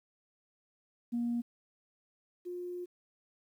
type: tone pair in turn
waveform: sine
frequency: 237.5 / 355.8 Hz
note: A#3 / F4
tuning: +33 / +32 cents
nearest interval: perfect fifth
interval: 699 cents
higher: second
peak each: -29 / -37 dBFS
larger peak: first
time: 1.12-1.42 / 2.45-2.86 s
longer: second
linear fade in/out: 20 ms
effects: tanh soft clip ceiling -26 dBFS + 11-bit